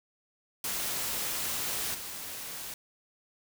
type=noise with level steps; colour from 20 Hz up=white; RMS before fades=-33 / -40 dBFS; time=0.64-2.74 s; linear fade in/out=2 ms; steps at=1.94 s; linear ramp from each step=10 ms; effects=none